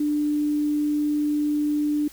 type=tone; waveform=sine; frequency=296.8 Hz; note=D4; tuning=18 cents sharp; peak=-20 dBFS; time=0-2.08 s; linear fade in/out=5 ms; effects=added 50 Hz sine -54 dBFS peak until 2.12 s + white hiss -48 dBFS RMS until 2.12 s